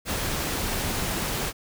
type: tone in noise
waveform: sine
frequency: 185 Hz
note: F#3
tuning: in tune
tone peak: -36 dBFS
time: 0.98-1.28 s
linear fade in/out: 50 ms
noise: pink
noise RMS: -28 dBFS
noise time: 0.05-1.53 s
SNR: -11 dB
effects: none